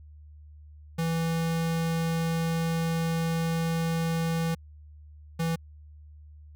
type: tone bursts at uneven times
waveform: square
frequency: 164.81 Hz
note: E3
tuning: in tune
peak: -26 dBFS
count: 2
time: 0.98-4.55 / 5.39-5.56 s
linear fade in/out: 10 ms
effects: added 75 Hz sine -46 dBFS peak until 6.55 s